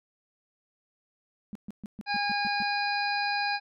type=tone bursts; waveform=sine; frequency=207.7 Hz; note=G#3; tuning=in tune; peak=-34 dBFS; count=8; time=1.53-2.624 s; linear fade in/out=0 ms; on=23 ms; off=130 ms
type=harmonic tone; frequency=817 Hz; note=G#5; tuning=29 cents flat; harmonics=1 / 2 / 3 / 5 / 6; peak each=-29 / -32 / -34 / -36 / -37 dBFS; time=2.06-3.6 s; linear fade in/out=50 ms
effects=none